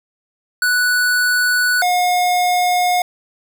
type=tone pair in turn; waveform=square; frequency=1480 / 718.9 Hz; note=F#6 / F5; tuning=0 / +50 cents; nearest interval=octave + minor second; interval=1250 cents; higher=first; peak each=-14 dBFS; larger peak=neither; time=0.62-1.82 / 1.82-3.02 s; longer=neither; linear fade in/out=2 ms; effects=none